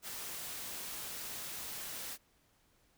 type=noise; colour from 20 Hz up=white; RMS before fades=-43 dBFS; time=0.02-2.18 s; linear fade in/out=50 ms; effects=pink hiss -71 dBFS RMS until 2.97 s